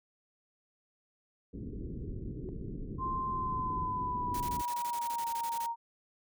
pink low-pass noise, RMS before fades -40 dBFS, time 1.53-4.62 s, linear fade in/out 10 ms, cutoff 410 Hz, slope 48 dB/octave
sine tone with exponential growth, 369.2 Hz, F#4, 4 cents flat, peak -34 dBFS, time 2.38-2.49 s, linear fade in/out 1 ms, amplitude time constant 23 ms
sine tone with pitch glide, 1045 to 931 Hz, C6 to A#5, -2 to -2 cents, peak -32 dBFS, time 2.98-5.76 s, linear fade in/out 50 ms, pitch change -200 cents, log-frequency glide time 3.26-5.29 s
white noise bursts, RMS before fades -44 dBFS, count 16, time 4.34-5.664 s, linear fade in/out 5 ms, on 64 ms, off 20 ms
effects none

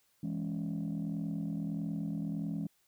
sine chord, C# minor, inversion first, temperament just, 166.31 / 207.9 / 277.2 Hz, E3 / G#3 / C#4, +16 / +2 / 0 cents, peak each -35 / -36 / -38 dBFS, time 0.23-2.67 s, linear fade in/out 5 ms, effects tanh soft clip ceiling -29 dBFS + white hiss -72 dBFS RMS until 2.87 s

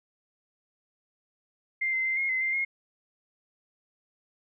sine tone with pitch steps, 2098 / 2069 / 2081 / 2148 / 2053 / 2093 / 2149 Hz, C7 / C7 / C7 / C7 / C7 / C7 / C7, +4 / -20 / -10 / +45 / -33 / 0 / +46 cents, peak -25 dBFS, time 1.81-2.65 s, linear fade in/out 10 ms, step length 120 ms, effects none

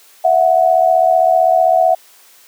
sine tone pair together, 659.3 / 734.9 Hz, E5 / F#5, 0 / -12 cents, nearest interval major second, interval 188 cents, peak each -11 dBFS, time 0.24-1.95 s, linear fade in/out 10 ms, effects white hiss -46 dBFS RMS until 2.47 s + high-pass 400 Hz 12 dB/octave

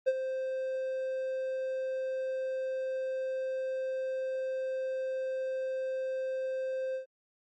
triangle tone with ADSR envelope, 523.3 Hz, C5, in tune, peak -19 dBFS, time 0.06-7.06 s, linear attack 22 ms, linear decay 41 ms, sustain -10 dB, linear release 110 ms, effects MP3 32 kbps

